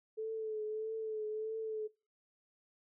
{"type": "tone with vibrato", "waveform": "sine", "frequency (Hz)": 435.7, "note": "A4", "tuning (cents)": -17, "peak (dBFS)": -36, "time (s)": [0.17, 1.88], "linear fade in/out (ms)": 20, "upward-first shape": "triangle", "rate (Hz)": 1.6, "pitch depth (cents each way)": 39, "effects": ["noise-tail reverb RT60 0.4 s tail -25 dB re dry"]}